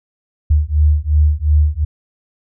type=beating tone pair; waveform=sine; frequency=74 / 76.8 Hz; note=D2 / D#2; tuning=+14 / -22 cents; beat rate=2.8 Hz; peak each=-13 dBFS; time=0.5-1.85 s; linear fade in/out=10 ms; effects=none